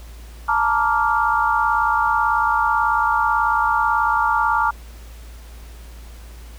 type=chord; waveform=sine; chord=Bb major seventh; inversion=third; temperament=just; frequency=874.1 / 932.3 / 1165.4 / 1398.5 Hz; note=A5 / Bb5 / D6 / F6; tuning=-12 / 0 / -14 / +2 cents; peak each=-21 dBFS; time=0.48-4.71 s; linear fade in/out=10 ms; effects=added 57 Hz sine -36 dBFS peak until 6.58 s + pink hiss -47 dBFS RMS until 6.58 s